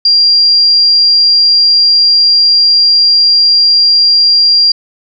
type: tone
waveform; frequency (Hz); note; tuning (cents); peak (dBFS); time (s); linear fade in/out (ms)
sine; 4768; D8; +25; -4; 0.05-4.72; 5
effects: none